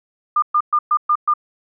sine tone bursts, 1206 Hz, D6, 46 cents sharp, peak -12 dBFS, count 6, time 0.36-1.338 s, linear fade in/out 5 ms, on 63 ms, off 120 ms, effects none

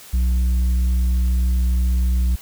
sine tone with tanh clipping, 61.74 Hz, B1, in tune, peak -16 dBFS, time 0.13-2.36 s, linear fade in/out 10 ms, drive 5 dB, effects white hiss -42 dBFS RMS until 2.41 s

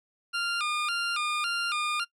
20% pulse tone with vibrato, 1300 Hz, E6, 24 cents flat, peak -22 dBFS, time 0.33-2.05 s, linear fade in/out 20 ms, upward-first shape square, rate 1.8 Hz, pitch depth 120 cents each way, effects noise-tail reverb RT60 0.1 s tail -22 dB re dry + low-pass 8000 Hz 12 dB/octave

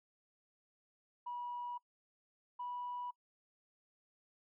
sine tone pair in turn, 970 / 979.6 Hz, B5 / B5, -31 / -14 cents, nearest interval unison, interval 17 cents, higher second, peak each -39 / -39 dBFS, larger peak neither, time 1.26-1.78 / 2.59-3.11 s, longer neither, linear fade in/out 10 ms, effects noise-tail reverb RT60 0.1 s tail -26 dB re dry + tanh soft clip ceiling -35 dBFS

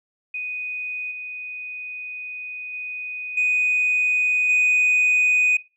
sine tone with level steps, 2489 Hz, D#7, in tune, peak -26 / -30 / -28 / -16 / -13 dBFS, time 0.34-5.57 s, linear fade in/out 5 ms, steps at 1.11 / 2.73 / 3.37 / 4.49 s, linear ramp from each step 5 ms, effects noise-tail reverb RT60 0.3 s tail -20 dB re dry + tanh soft clip ceiling -13 dBFS

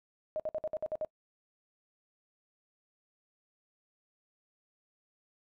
sine tone bursts, 622.3 Hz, D#5, in tune, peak -31 dBFS, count 8, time 0.36-1.048 s, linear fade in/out 0 ms, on 37 ms, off 56 ms, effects noise-tail reverb RT60 0.1 s tail -24 dB re dry

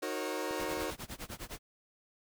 sawtooth chord, D# minor seventh, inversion none, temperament equal with one note detuned, 311.1 / 370 / 466.2 / 543.9 Hz, D#4 / F#4 / A#4 / C#5, 0 / 0 / 0 / -33 cents, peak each -36 dBFS, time 0.02-0.91 s, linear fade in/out 10 ms
click train, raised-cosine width 3 ms, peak -37 dBFS, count 4, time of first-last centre 0.51-1.302 s, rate 3.79 Hz
pink noise with tremolo, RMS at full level -41 dBFS, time 0.59-1.59 s, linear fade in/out 10 ms, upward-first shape sine, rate 9.8 Hz, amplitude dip 95%
effects none

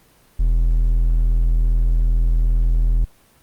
triangle tone, 41.22 Hz, E1, 1 cent sharp, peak -11 dBFS, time 0.39-3.05 s, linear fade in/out 10 ms, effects pink hiss -54 dBFS RMS until 3.42 s + Opus 24 kbps

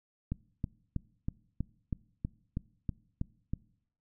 click train, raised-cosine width 5 ms, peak -20 dBFS, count 11, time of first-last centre 0.32-3.535 s, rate 3.11 Hz, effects noise-tail reverb RT60 0.7 s tail -23 dB re dry

